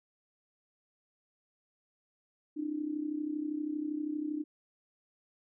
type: tone with amplitude modulation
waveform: sine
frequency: 301.1 Hz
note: D4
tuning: 43 cents sharp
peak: -29 dBFS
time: 2.56-4.44 s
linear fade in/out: 20 ms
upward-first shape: sine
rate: 32.6 Hz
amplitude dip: 75%
effects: none